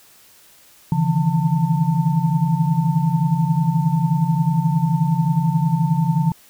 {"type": "tone cluster", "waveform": "sine", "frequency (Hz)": [140.4, 157, 168.2, 895], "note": ["C#3", "D#3", "E3", "A5"], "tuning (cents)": [22, 16, 35, 29], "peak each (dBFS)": [-21, -21, -18, -27], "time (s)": [0.92, 6.32], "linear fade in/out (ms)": 2, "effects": ["white hiss -50 dBFS RMS until 6.49 s"]}